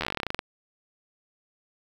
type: slowing click train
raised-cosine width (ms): 0.3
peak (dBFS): -12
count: 16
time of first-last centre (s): 0.01-0.391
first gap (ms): 12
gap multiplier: 1.1
effects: 7-bit